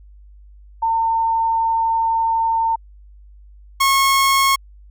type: tone pair in turn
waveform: sine / sawtooth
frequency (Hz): 906 / 1089.8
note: A#5 / C#6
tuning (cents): -50 / -30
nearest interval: minor third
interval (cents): 320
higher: second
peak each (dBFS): -15 / -9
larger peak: second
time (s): 0.82-2.76 / 3.8-4.56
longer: first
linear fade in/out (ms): 10
effects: added 50 Hz sine -41 dBFS peak until 4.9 s